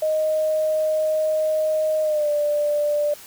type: tone with pitch glide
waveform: sine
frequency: 622.3 to 590.1 Hz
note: D#5 to D5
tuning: 0 to +8 cents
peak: -18 dBFS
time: 0.02-3.14 s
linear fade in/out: 5 ms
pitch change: -92 cents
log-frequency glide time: 2.02-2.29 s
effects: white hiss -43 dBFS RMS until 3.26 s